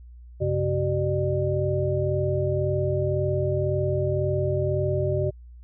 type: tone cluster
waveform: sine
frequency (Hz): 94.3 / 136.2 / 380.5 / 600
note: F#2 / C#3 / F#4 / D5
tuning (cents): +33 / -30 / +48 / +37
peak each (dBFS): -27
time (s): 0.4-5.31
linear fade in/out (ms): 20
effects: added 60 Hz sine -42 dBFS peak until 5.63 s